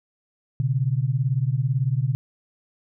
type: beating tone pair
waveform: sine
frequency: 123.47 / 141.47 Hz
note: B2 / C#3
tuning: 0 / +36 cents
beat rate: 18 Hz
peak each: -22 / -23 dBFS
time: 0.6-2.15 s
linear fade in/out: 0 ms
effects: none